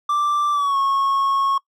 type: tone with pitch glide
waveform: triangle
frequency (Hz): 1174.7 to 1096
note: D6 to C#6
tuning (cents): 0 to -20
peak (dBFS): -15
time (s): 0.09-1.58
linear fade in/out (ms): 5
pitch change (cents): -120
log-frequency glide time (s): 0.52-0.77
effects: noise-tail reverb RT60 0.1 s tail -22 dB re dry